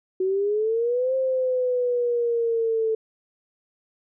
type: exponential two-way sweep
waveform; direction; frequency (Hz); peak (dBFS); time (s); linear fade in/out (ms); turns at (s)
sine; up then down; 370 to 528 to 440.3; -20; 0.2-2.95; 5; 1.15
effects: none